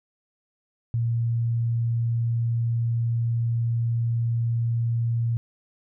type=tone; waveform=sine; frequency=116.6 Hz; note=A#2; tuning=1 cent sharp; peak=-21 dBFS; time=0.94-5.37 s; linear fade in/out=0 ms; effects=none